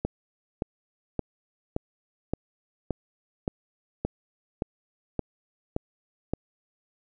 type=click train; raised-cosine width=2 ms; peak=-13 dBFS; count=12; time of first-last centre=0.05-6.336 s; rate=1.75 Hz; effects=none